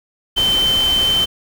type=tone in noise; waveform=sine; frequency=3086 Hz; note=G7; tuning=28 cents flat; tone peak=-13 dBFS; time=0.36-1.26 s; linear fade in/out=20 ms; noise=pink; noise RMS=-25 dBFS; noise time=0.36-1.26 s; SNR=+9 dB; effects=none